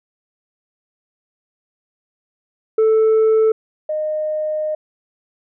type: tone pair in turn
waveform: sine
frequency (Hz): 440 / 615.1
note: A4 / D#5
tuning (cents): 0 / -20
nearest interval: tritone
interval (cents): 580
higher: second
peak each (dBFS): -8 / -18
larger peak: first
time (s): 2.78-3.52 / 3.89-4.75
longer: second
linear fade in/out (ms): 5
effects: tanh soft clip ceiling -10 dBFS